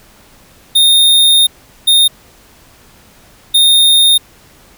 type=tone bursts at uneven times; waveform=square; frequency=3671 Hz; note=A#7; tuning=27 cents flat; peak=-6 dBFS; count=3; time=0.75-1.47 / 1.87-2.08 / 3.54-4.18 s; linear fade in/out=10 ms; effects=pink hiss -44 dBFS RMS until 4.77 s